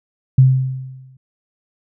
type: tone with exponential decay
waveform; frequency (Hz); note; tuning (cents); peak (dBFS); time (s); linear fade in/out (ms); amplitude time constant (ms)
sine; 130.81; C3; 0; -4; 0.38-1.17; 5; 170
effects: none